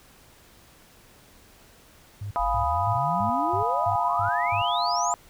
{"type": "tone bursts", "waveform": "sine", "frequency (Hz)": 102.2, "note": "G#2", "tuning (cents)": -27, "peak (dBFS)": -30, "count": 8, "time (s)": [2.21, 4.62], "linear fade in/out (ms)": 5, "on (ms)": 100, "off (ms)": 230}
{"type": "chord", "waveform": "sine", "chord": "F half-diminished seventh", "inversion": "none", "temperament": "equal", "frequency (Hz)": [698.5, 830.6, 987.8, 1244.5], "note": ["F5", "Ab5", "Cb6", "Eb6"], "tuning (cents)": [0, 0, 0, 0], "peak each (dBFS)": [-27, -31, -26, -30], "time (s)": [2.36, 5.14], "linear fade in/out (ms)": 0}
{"type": "exponential sweep", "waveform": "sine", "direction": "up", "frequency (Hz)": [42, 7510], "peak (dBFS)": -29, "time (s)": [2.39, 5.14], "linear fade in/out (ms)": 10}
{"effects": ["pink hiss -54 dBFS RMS until 5.29 s"]}